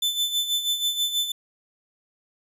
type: tone with tremolo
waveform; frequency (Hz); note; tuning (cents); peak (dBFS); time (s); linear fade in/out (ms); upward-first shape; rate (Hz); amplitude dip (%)
40% pulse; 3520; A7; 0; -19; 0.02-1.32; 5; sine; 6.2; 65
effects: 10-bit